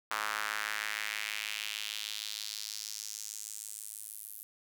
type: tone with high-pass filter sweep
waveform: sawtooth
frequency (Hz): 106.4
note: G#2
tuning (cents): +42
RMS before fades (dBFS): -39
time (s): 0.11-4.43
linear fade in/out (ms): 0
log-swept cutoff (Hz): 1200 to 12000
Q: 2.2
effects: none